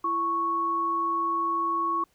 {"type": "tone pair together", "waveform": "sine", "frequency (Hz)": [335.7, 1107.2], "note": ["E4", "C#6"], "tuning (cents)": [32, -2], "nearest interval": "octave + major sixth", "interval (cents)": 2066, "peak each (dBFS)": [-34, -24], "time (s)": [0.04, 2.04], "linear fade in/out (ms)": 5, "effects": ["pink hiss -67 dBFS RMS until 2.14 s"]}